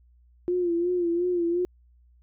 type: tone with vibrato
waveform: sine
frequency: 349.3 Hz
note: F4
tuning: in tune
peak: -22 dBFS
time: 0.48-1.65 s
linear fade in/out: 0 ms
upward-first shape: sine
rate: 2.8 Hz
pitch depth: 59 cents each way
effects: added 60 Hz sine -55 dBFS peak until 2.22 s